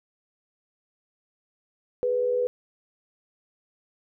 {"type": "tone pair together", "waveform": "sine", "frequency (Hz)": [415.3, 493.9], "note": ["G#4", "B4"], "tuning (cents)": [0, 0], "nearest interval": "minor third", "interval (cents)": 300, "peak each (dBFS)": [-31, -22], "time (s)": [2.03, 2.47], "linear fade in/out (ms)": 0, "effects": []}